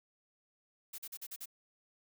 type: noise bursts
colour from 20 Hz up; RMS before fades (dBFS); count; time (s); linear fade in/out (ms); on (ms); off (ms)
blue; -44; 6; 0.93-1.458; 10; 53; 42
effects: none